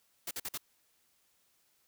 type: noise bursts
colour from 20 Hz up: white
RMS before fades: -38 dBFS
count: 4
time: 0.27-0.577 s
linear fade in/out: 5 ms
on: 40 ms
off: 49 ms
effects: white hiss -72 dBFS RMS until 1.87 s